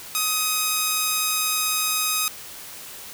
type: tone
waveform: 5% pulse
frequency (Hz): 1258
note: D#6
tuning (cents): +19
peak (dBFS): -9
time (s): 0.15-2.28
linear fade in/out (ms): 0
effects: white hiss -39 dBFS RMS until 3.13 s